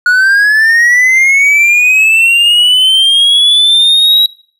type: linear sweep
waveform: triangle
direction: up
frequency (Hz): 1445 to 3873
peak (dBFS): -3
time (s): 0.06-4.26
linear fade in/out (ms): 2
effects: noise-tail reverb RT60 0.5 s tail -22 dB re dry